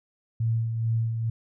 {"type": "tone with tremolo", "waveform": "sine", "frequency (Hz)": 113.8, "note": "A#2", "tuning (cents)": -41, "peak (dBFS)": -21, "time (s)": [0.4, 1.3], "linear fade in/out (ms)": 5, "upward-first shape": "sine", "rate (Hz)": 2.3, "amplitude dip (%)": 45, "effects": []}